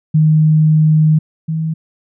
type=tone pair in turn; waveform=sine; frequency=155.4 / 159.68 Hz; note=D#3 / D#3; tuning=-2 / +45 cents; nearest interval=unison; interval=47 cents; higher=second; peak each=-7 / -15 dBFS; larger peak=first; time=0.14-1.19 / 1.48-1.74 s; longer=first; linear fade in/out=10 ms; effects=none